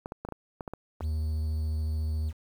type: clicks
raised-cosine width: 1 ms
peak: -22 dBFS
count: 9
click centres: 0.059 / 0.121 / 0.25 / 0.288 / 0.323 / 0.608 / 0.678 / 0.736 / 1.008 s
type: tone with vibrato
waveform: triangle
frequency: 77.78 Hz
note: D#2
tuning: in tune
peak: -25 dBFS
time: 1-2.33 s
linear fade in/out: 50 ms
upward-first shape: sine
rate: 14 Hz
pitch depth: 15 cents each way
effects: 9-bit